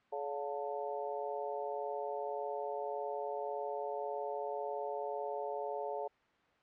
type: harmonic tone with a mistuned harmonic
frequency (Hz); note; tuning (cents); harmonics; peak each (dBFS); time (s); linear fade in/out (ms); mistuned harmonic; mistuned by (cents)
141.8; C#3; +40; 3 / 4 / 5 / 6; -41 / -41 / -42 / -43; 0.12-6.08; 10; 6; +73
effects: white hiss -69 dBFS RMS until 6.62 s + low-pass 2000 Hz 12 dB/octave